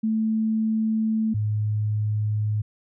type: tone pair in turn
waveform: sine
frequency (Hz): 220 / 106.25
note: A3 / G#2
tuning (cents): 0 / +40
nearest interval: octave + minor second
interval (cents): 1260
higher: first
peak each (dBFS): -20 / -21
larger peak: first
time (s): 0.03-1.34 / 1.34-2.62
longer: first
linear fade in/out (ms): 10
effects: none